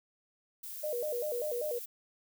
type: noise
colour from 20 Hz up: violet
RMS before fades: -43 dBFS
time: 0.63-1.86 s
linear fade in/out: 10 ms
type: tone with vibrato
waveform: sine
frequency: 540 Hz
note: C#5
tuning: 45 cents flat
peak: -32 dBFS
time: 0.83-1.79 s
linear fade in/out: 10 ms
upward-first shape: square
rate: 5.1 Hz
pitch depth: 200 cents each way
effects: none